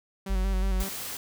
sawtooth tone with vibrato, 190 Hz, F#3, 46 cents sharp, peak -30 dBFS, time 0.26-0.89 s, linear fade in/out 5 ms, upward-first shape square, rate 5.5 Hz, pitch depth 32 cents each way
sine tone, 48.68 Hz, G1, 11 cents flat, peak -23 dBFS, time 0.29-0.84 s, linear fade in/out 20 ms
white noise, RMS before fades -36 dBFS, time 0.8-1.17 s, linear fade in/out 2 ms
effects none

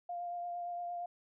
sine tone with vibrato, 700 Hz, F5, 4 cents sharp, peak -37 dBFS, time 0.09-1.06 s, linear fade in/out 5 ms, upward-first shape triangle, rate 8.7 Hz, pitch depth 18 cents each way, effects none

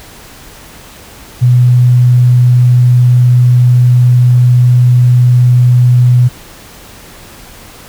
sine tone, 123.6 Hz, B2, 2 cents sharp, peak -3 dBFS, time 1.41-6.29 s, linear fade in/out 20 ms, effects pink hiss -34 dBFS RMS until 7.88 s

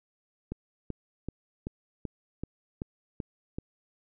click train, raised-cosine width 3 ms, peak -21 dBFS, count 9, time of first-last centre 0.52-3.585 s, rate 2.61 Hz, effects none

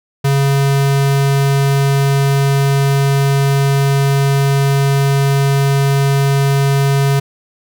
square tone, 138.59 Hz, C#3, in tune, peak -11 dBFS, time 0.24-7.2 s, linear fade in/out 10 ms, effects none

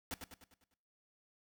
pink noise with echo, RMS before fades -41 dBFS, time 0.11-0.14 s, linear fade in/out 0 ms, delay 100 ms, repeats 6, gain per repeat -6 dB, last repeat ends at 0.74 s, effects noise-tail reverb RT60 0.6 s tail -19 dB re dry

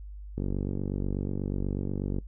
click train, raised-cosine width 3 ms, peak -18 dBFS, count 88, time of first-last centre 0.38-2.185 s, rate 48.2 Hz, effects noise-tail reverb RT60 0.1 s tail -19 dB re dry + added 50 Hz sine -39 dBFS peak until 2.27 s

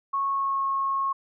sine tone with pitch glide, 1100 to 1089.9 Hz, C#6 to C#6, -14 to -30 cents, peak -23 dBFS, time 0.13-1.13 s, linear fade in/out 10 ms, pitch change -16 cents, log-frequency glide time 0.28-0.64 s, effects none

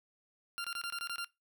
20% pulse tone bursts, 1390 Hz, F6, 9 cents flat, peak -31 dBFS, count 8, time 0.58-1.245 s, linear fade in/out 0 ms, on 63 ms, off 23 ms, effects noise-tail reverb RT60 0.2 s tail -21 dB re dry

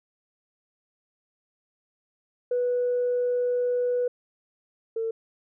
sine tone pair in turn, 491.5 / 451.1 Hz, B4 / A4, -8 / +43 cents, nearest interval minor second, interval 149 cents, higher first, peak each -21 / -25 dBFS, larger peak first, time 2.51-4.08 / 4.96-5.11 s, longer first, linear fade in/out 5 ms, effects tanh soft clip ceiling -18 dBFS

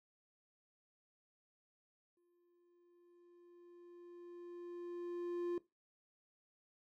triangle tone with exponential growth, 349.2 Hz, F4, in tune, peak -33 dBFS, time 2.17-5.58 s, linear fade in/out 2 ms, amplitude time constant 740 ms, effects noise-tail reverb RT60 0.2 s tail -18 dB re dry

